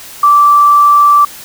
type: tone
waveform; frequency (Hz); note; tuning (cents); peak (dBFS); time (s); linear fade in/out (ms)
sine; 1166; D6; -13; -3; 0.23-1.25; 5
effects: white hiss -31 dBFS RMS until 1.44 s